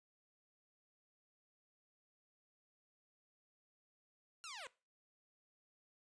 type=linear sweep; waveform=10% pulse; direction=down; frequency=1420 to 466.2 Hz; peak=-39 dBFS; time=4.44-4.67 s; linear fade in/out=0 ms; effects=noise-tail reverb RT60 0.3 s tail -20 dB re dry + resampled to 22050 Hz